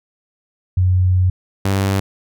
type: tone pair in turn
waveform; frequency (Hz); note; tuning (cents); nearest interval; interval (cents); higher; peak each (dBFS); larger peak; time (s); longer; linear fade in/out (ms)
sine / sawtooth; 91.7 / 97.68; F#2 / G2; -15 / -6; minor second; 109; second; -11; neither; 0.77-1.3 / 1.65-2; first; 5
effects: none